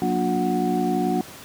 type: tone cluster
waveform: sine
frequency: 182.6 / 234.2 / 292.3 / 359 / 739 Hz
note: F#3 / A#3 / D4 / F4 / F#5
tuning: -23 / +8 / -8 / +48 / -2 cents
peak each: -26 dBFS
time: 0.02-1.21 s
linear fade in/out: 0 ms
effects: pink hiss -41 dBFS RMS until 1.44 s + high-pass 100 Hz 12 dB/octave